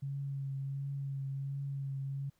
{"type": "tone with vibrato", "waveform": "sine", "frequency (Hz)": 137.8, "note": "C#3", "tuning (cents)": -10, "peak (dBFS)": -35, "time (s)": [0.02, 2.3], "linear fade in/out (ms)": 10, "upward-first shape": "triangle", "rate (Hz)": 1.4, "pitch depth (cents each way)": 24, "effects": ["pink hiss -75 dBFS RMS until 2.39 s"]}